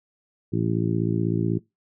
harmonic tone, 56.1 Hz, A1, 34 cents sharp, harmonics 2 / 3 / 4 / 5 / 6 / 7, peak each -26 / -26 / -31 / -30 / -28 / -33 dBFS, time 0.52-1.59 s, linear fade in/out 20 ms, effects noise-tail reverb RT60 0.2 s tail -22 dB re dry

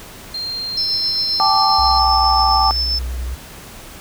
sine tone, 4186 Hz, C8, in tune, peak -22 dBFS, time 0.34-1.99 s, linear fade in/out 5 ms
sine tone with tremolo, 5274 Hz, E8, in tune, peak -16 dBFS, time 0.77-2.99 s, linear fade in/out 5 ms, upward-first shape sine, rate 7.5 Hz, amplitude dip 30%
sine chord, G suspended second, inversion none, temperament equal with one note detuned, 784 / 869.4 / 1174.7 Hz, G5 / A5 / D6, 0 / -21 / 0 cents, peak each -17 dBFS, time 1.4-2.71 s, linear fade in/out 0 ms
sine tone with vibrato, 62 Hz, B1, 7 cents sharp, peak -21 dBFS, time 1.78-3.35 s, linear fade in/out 10 ms, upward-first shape sine, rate 10 Hz, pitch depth 15 cents each way
effects pink hiss -37 dBFS RMS until 4 s

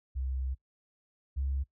sine tone pair in turn, 65.41 / 68.06 Hz, C2 / C#2, 0 / -31 cents, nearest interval minor second, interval 69 cents, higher second, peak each -30 / -28 dBFS, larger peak second, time 0.15-0.55 / 1.36-1.64 s, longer first, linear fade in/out 20 ms, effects noise-tail reverb RT60 0.1 s tail -20 dB re dry + tanh soft clip ceiling -24 dBFS

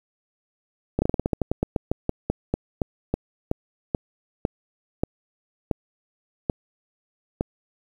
slowing click train, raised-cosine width 2 ms, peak -8 dBFS, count 25, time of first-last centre 0.99-7.409 s, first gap 30 ms, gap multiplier 1.16, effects 8-bit

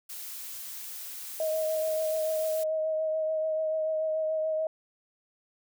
blue noise, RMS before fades -40 dBFS, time 0.09-2.64 s, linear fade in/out 10 ms
sine tone with vibrato, 630 Hz, D#5, 21 cents sharp, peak -26 dBFS, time 1.4-4.67 s, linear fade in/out 2 ms, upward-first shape triangle, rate 6.9 Hz, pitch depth 22 cents each way
effects none

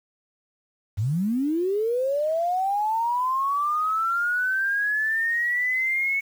sine linear sweep, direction up, 90.4 to 2217 Hz, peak -21 dBFS, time 0.97-6.21 s, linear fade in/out 20 ms, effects 8-bit

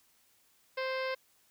harmonic tone, 523.3 Hz, C5, in tune, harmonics 1 / 2 / 3 / 4 / 5 / 6 / 7 / 8 / 9 / 10, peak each -34 / -40 / -41 / -41 / -46 / -50 / -52 / -51 / -51 / -52 dBFS, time 0.77-1.15 s, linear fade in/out 10 ms, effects white hiss -68 dBFS RMS until 1.5 s

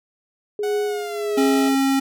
sine tone with tremolo, 415.3 Hz, G#4, in tune, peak -18 dBFS, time 0.59-1.75 s, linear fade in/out 2 ms, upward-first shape triangle, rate 1.5 Hz, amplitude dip 75%
sawtooth tone with pitch glide, 740 to 647.9 Hz, F#5 to E5, 0 to -30 cents, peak -26 dBFS, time 0.63-1.69 s, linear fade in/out 5 ms, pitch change -230 cents, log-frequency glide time 0.86-1.35 s
square tone, 270.9 Hz, C#4, 40 cents flat, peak -17 dBFS, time 1.37-2 s, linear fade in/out 10 ms
effects none

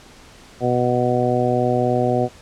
harmonic tone, 123.47 Hz, B2, in tune, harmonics 1 / 2 / 3 / 4 / 5 / 6, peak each -23 / -23 / -23 / -23 / -23 / -23 dBFS, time 0.6-2.29 s, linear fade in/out 50 ms, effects pink hiss -45 dBFS RMS until 2.41 s + low-pass 8000 Hz 12 dB/octave

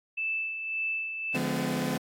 sine tone with tremolo, 2637 Hz, E7, in tune, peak -27 dBFS, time 0.17-1.37 s, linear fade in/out 10 ms, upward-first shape sine, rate 1.8 Hz, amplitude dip 50%
sawtooth chord, D diminished seventh, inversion none, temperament just, 146.83 / 176.2 / 211.4 / 253.7 Hz, D3 / F3 / Ab3 / Cb4, 0 / +16 / +31 / +47 cents, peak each -31 / -30 / -30 / -27 dBFS, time 1.34-1.98 s, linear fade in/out 10 ms
effects AAC 64 kbps

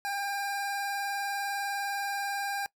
25% pulse tone with vibrato, 800 Hz, G5, 35 cents sharp, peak -27 dBFS, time 0.05-2.66 s, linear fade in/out 0 ms, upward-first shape square, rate 20 Hz, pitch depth 20 cents each way, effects noise-tail reverb RT60 0.1 s tail -22 dB re dry

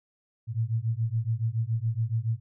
sine beating tone pair, 110 / 117.1 Hz, A2 / A#2, 0 / +8 cents, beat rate 7.1 Hz, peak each -28 / -28 dBFS, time 0.47-2.4 s, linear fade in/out 50 ms, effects none

